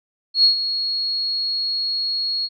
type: tone with ADSR envelope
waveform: sine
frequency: 4315 Hz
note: C#8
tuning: 47 cents flat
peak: -9 dBFS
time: 0.34-2.49 s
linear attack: 100 ms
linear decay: 110 ms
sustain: -11 dB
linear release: 45 ms
effects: none